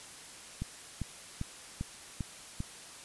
click train, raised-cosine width 5 ms, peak -22 dBFS, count 6, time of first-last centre 0.62-2.604 s, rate 2.52 Hz, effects white hiss -49 dBFS RMS until 3.04 s + resampled to 24000 Hz

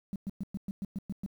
sine tone bursts, 196 Hz, G3, in tune, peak -31 dBFS, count 9, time 0.13-1.262 s, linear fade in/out 0 ms, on 28 ms, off 110 ms, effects tanh soft clip ceiling -27 dBFS + 10-bit

